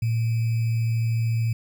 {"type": "tone with sample-and-hold", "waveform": "sine", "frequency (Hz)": 114.2, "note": "A#2", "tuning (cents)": -35, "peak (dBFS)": -20, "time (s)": [0.02, 1.53], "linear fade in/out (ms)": 5, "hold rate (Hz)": 2450, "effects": []}